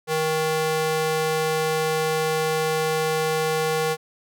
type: tone with high-pass filter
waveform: square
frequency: 157.5 Hz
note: D#3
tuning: 21 cents sharp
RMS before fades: -23 dBFS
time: 0.07-3.97 s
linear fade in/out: 50 ms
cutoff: 400 Hz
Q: 1.2
effects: none